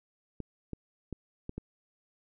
clicks, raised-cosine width 3 ms, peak -24 dBFS, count 5, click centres 0.403 / 0.733 / 1.127 / 1.494 / 1.58 s, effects none

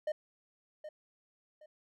triangle tone with echo, 611 Hz, D#5, 32 cents flat, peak -29 dBFS, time 0.07-0.12 s, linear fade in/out 5 ms, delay 770 ms, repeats 2, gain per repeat -11 dB, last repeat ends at 1.66 s, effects none

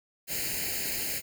white noise with comb filter, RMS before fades -32 dBFS, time 0.27-1.22 s, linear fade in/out 50 ms, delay 0.43 ms, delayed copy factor +0.85, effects none

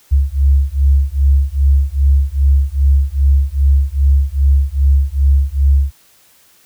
sine beating tone pair, 68 / 70.5 Hz, C#2 / C#2, -33 / +30 cents, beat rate 2.5 Hz, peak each -12 dBFS, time 0.11-5.92 s, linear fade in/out 20 ms, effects white hiss -50 dBFS RMS until 6.65 s

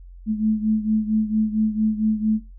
sine beating tone pair, 215.4 / 219.8 Hz, A3 / A3, -37 / -2 cents, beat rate 4.4 Hz, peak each -19 / -24 dBFS, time 0.26-2.41 s, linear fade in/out 50 ms, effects noise-tail reverb RT60 0.2 s tail -19 dB re dry + added 44 Hz sine -39 dBFS peak until 2.58 s

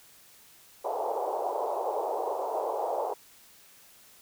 white band-pass noise, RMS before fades -31 dBFS, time 0.84-3.14 s, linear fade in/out 10 ms, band 400 to 920 Hz, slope 48 dB/octave, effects white hiss -56 dBFS RMS until 4.21 s

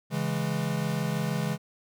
square chord, C# minor, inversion none, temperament equal, 138.59 / 164.81 / 207.7 Hz, C#3 / E3 / G#3, 0 / 0 / 0 cents, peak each -32 / -31 / -33 dBFS, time 0.1-1.58 s, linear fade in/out 50 ms, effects none

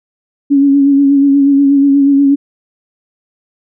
sine tone with vibrato, 279.2 Hz, C#4, 13 cents sharp, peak -5 dBFS, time 0.5-2.36 s, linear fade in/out 20 ms, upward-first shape sine, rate 8.3 Hz, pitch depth 31 cents each way, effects none

